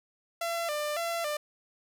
sawtooth tone with vibrato, 635 Hz, D#5, 35 cents sharp, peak -26 dBFS, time 0.41-1.37 s, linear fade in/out 5 ms, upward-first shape square, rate 1.8 Hz, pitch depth 110 cents each way, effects none

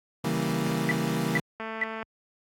30% pulse chord, C# diminished seventh, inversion none, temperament equal, 138.59 / 164.81 / 196 / 233.1 Hz, C#3 / E3 / G3 / Bb3, 0 / 0 / 0 / 0 cents, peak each -30 / -27 / -30 / -28 dBFS, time 0.24-1.4 s, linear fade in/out 5 ms
sine tone bursts, 1975.5 Hz, B6, in tune, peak -22 dBFS, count 3, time 0.89-1.836 s, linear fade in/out 0 ms, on 22 ms, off 440 ms
click train, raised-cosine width 0.5 ms, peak -21 dBFS, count 96, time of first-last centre 1.6-2.028 s, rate 222 Hz
effects high-pass 60 Hz 12 dB/octave + AAC 64 kbps

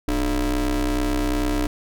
40% pulse ring-modulated tone, 131.5 Hz, C3, 9 cents sharp, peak -16 dBFS, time 0.08-1.67 s, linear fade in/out 2 ms, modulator 166 Hz, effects none

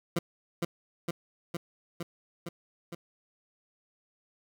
20% pulse tone with echo, 170.8 Hz, F3, 38 cents flat, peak -21 dBFS, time 0.16-0.19 s, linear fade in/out 5 ms, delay 460 ms, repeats 6, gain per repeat -2 dB, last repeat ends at 2.95 s, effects none

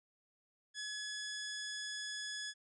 15% pulse tone, 1694 Hz, G#6, 34 cents sharp, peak -34 dBFS, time 0.74-2.54 s, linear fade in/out 50 ms, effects resampled to 24000 Hz

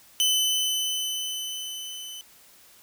sawtooth tone with level ramp, 3027 Hz, F#7, 39 cents sharp, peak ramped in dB -16 to -34 dBFS, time 0.2-2.21 s, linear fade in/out 0 ms, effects white hiss -54 dBFS RMS until 2.82 s

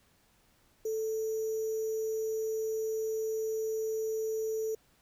sine tone with sample-and-hold, 440 Hz, A4, in tune, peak -30 dBFS, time 0.85-4.75 s, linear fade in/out 5 ms, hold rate 6300 Hz, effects pink hiss -67 dBFS RMS until 5.01 s

